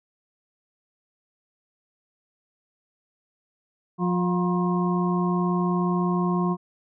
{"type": "harmonic tone with a mistuned harmonic", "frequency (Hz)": 178.1, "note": "F3", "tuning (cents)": 34, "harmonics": [1, 2, 4, 5, 6], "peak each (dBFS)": [-22, -28, -34, -35, -30], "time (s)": [3.98, 6.57], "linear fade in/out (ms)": 50, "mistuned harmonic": 5, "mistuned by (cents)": 120, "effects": []}